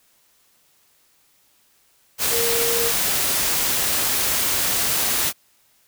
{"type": "tone in noise", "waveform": "sine", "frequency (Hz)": 466.2, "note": "A#4", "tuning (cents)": 0, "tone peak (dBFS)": -23, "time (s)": [2.3, 2.92], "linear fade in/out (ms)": 50, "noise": "white", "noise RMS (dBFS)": -21, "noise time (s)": [2.18, 5.33], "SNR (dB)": -5, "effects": ["white hiss -60 dBFS RMS until 5.87 s"]}